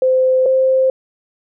sine tone pair in turn, 517 / 523.9 Hz, C5 / C5, -21 / +2 cents, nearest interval unison, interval 23 cents, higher second, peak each -10 dBFS, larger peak neither, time 0.02-0.46 / 0.46-0.9 s, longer neither, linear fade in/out 2 ms, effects none

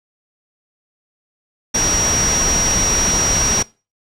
sine tone in noise, 5700 Hz, F8, 34 cents sharp, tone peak -15 dBFS, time 1.74-3.63 s, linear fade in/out 10 ms, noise pink, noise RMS -20 dBFS, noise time 1.74-3.63 s, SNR +2 dB, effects noise-tail reverb RT60 0.3 s tail -21 dB re dry + low-pass 9000 Hz 12 dB/octave

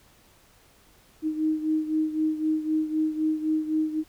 sine beating tone pair, 311.1 / 315 Hz, D#4 / D#4, 0 / +21 cents, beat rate 3.9 Hz, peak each -24 / -29 dBFS, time 1.22-4.04 s, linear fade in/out 50 ms, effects pink hiss -58 dBFS RMS until 4.08 s

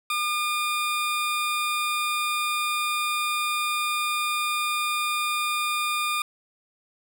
20% pulse tone, 1210 Hz, D#6, 49 cents flat, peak -19 dBFS, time 0.1-6.22 s, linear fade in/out 2 ms, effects none

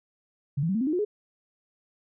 sine tone with pitch steps, 140.6 / 164.33 / 192.07 / 224.5 / 262.4 / 306.7 / 358.4 / 418.9 Hz, C#3 / E3 / G3 / A3 / C4 / D#4 / F4 / G#4, +25 / -5 / -35 / +35 / +5 / -25 / +45 / +15 cents, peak -23 dBFS, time 0.57-1.05 s, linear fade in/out 10 ms, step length 60 ms, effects none

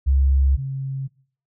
sine tone pair in turn, 67.9 / 134.86 Hz, C#2 / C#3, -35 / -47 cents, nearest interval octave, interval 1188 cents, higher second, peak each -14 / -24 dBFS, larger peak first, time 0.06-0.57 / 0.57-1.08 s, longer neither, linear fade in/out 20 ms, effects noise-tail reverb RT60 0.5 s tail -21 dB re dry

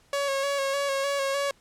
sawtooth tone with vibrato, 554.4 Hz, C#5, in tune, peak -21 dBFS, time 0.13-1.51 s, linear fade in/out 2 ms, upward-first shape square, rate 3.3 Hz, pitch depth 26 cents each way, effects pink hiss -61 dBFS RMS until 1.6 s + low-pass 10000 Hz 12 dB/octave

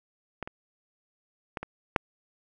clicks, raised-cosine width 0.5 ms, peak -18 / -23 / -17 / -20 / -6 dBFS, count 5, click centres 0.427 / 0.475 / 1.572 / 1.63 / 1.962 s, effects none

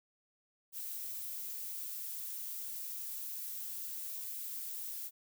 violet noise, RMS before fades -42 dBFS, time 0.72-5.11 s, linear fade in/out 50 ms, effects none

